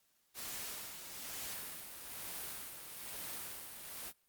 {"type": "noise with tremolo", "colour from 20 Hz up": "white", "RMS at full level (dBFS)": -43, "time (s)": [0.34, 4.13], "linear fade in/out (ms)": 50, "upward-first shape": "sine", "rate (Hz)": 1.1, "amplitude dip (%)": 50, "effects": ["white hiss -75 dBFS RMS until 4.28 s", "Opus 48 kbps"]}